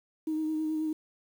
sine tone with vibrato, 312.3 Hz, D#4, 7 cents sharp, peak -27 dBFS, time 0.27-0.93 s, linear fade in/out 5 ms, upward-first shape sine, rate 9.3 Hz, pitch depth 21 cents each way, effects tanh soft clip ceiling -23 dBFS + 9-bit

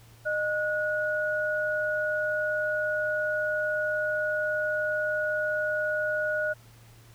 sine tone pair together, 612.6 / 1457 Hz, D#5 / F#6, -27 / -27 cents, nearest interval octave + minor third, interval 1500 cents, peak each -28 dBFS, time 0.25-6.54 s, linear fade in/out 20 ms, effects added 115 Hz sine -52 dBFS peak until 7.14 s + pink hiss -57 dBFS RMS until 7.14 s

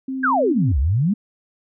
sine tone with vibrato, 262.7 Hz, C4, 7 cents sharp, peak -23 dBFS, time 0.08-0.72 s, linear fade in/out 5 ms, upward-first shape square, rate 4.6 Hz, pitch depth 11 cents each way
sine exponential two-way sweep, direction down then up, 1675 to 61.74 to 224.2 Hz, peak -15 dBFS, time 0.23-1.14 s, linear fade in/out 10 ms, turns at 0.79 s
effects none

